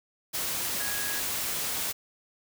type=tone in noise; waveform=sine; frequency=1659 Hz; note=G#6; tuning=2 cents flat; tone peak=-36 dBFS; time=0.79-1.21 s; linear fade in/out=20 ms; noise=white; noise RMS=-31 dBFS; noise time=0.33-1.93 s; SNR=-8 dB; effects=none